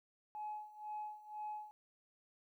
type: tone with tremolo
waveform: sine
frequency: 847 Hz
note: G#5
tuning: 34 cents sharp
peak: -39 dBFS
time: 0.35-1.71 s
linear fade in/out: 0 ms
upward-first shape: sine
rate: 2 Hz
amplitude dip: 85%
effects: tanh soft clip ceiling -37 dBFS + 13-bit